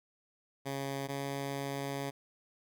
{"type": "tone pair in turn", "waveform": "10% pulse", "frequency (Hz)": [137.7, 139.06], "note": ["C#3", "C#3"], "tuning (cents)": [-11, 6], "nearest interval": "unison", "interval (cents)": 17, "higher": "second", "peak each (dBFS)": -27, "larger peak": "neither", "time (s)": [[0.65, 1.08], [1.08, 2.11]], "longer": "second", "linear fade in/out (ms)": 20, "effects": []}